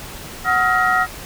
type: tone cluster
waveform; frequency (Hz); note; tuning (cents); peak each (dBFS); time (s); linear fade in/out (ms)
sine; 740 / 1272 / 1394 / 1891; F#5 / D#6 / F6 / A#6; 0 / +38 / -4 / +24; -19; 0.44-1.07; 50
effects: tanh soft clip ceiling -3 dBFS + pink hiss -34 dBFS RMS until 1.25 s